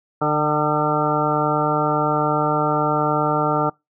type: harmonic tone with a mistuned harmonic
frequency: 150.2 Hz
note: D3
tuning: 39 cents sharp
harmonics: 1 / 2 / 3 / 4 / 5 / 6 / 8 / 9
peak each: -25 / -25 / -25 / -25 / -25 / -25 / -25 / -25 dBFS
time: 0.21-3.7 s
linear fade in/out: 10 ms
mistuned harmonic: 5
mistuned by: +22 cents
effects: noise-tail reverb RT60 0.2 s tail -25 dB re dry